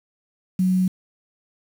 sine tone with quantisation, 185 Hz, F#3, in tune, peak -16 dBFS, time 0.59-0.88 s, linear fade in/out 5 ms, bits 7, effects none

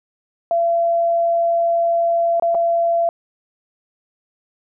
sine tone with dropouts, 678 Hz, E5, 49 cents sharp, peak -14 dBFS, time 0.51-3.09 s, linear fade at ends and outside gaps 1 ms, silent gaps 2.398-2.423 / 2.546-2.55 s, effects none

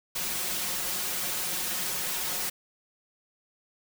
white noise with comb filter, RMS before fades -31 dBFS, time 0.15-2.5 s, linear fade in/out 10 ms, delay 5.5 ms, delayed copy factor +0.85, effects none

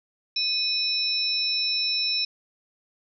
sine tone cluster, 2504 / 3939 / 5340 Hz, D#7 / B7 / E8, +10 / -5 / +22 cents, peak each -31 / -27 / -25 dBFS, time 0.36-2.25 s, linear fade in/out 5 ms, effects none

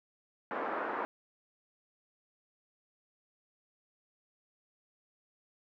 white band-pass noise, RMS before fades -36 dBFS, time 0.51-1.05 s, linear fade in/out 0 ms, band 270 to 1400 Hz, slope 24 dB/octave, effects none

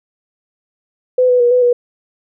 sine tone with pitch steps, 505 / 496.1 / 481.3 / 498.6 / 485.6 Hz, B4 / B4 / B4 / B4 / B4, +39 / +8 / -45 / +16 / -29 cents, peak -8 dBFS, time 1.18-1.73 s, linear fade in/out 5 ms, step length 110 ms, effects none

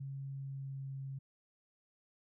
sine tone with pitch glide, 136.9 to 135.56 Hz, C#3 to C#3, -21 to -38 cents, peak -40 dBFS, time 0-1.19 s, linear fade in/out 10 ms, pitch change -17 cents, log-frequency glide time 0.28-0.94 s, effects none

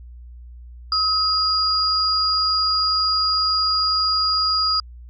sine tone pair together, 1275 / 4851 Hz, D#6 / D#8, +42 / -45 cents, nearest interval octave + major seventh, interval 2313 cents, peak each -22 / -18 dBFS, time 0.92-4.8 s, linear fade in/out 2 ms, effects added 60 Hz sine -37 dBFS peak until 5.09 s

